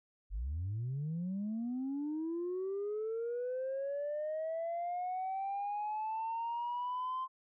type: linear sweep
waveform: sine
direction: up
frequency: 43.28 to 1046.5 Hz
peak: -33 dBFS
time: 0.3-7.28 s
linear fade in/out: 50 ms
effects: tanh soft clip ceiling -32 dBFS